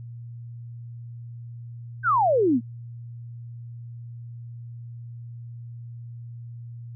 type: exponential sweep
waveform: sine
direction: down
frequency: 1600 to 216.5 Hz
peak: -17 dBFS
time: 2.03-2.61 s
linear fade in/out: 50 ms
effects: added 118 Hz sine -36 dBFS peak until 6.95 s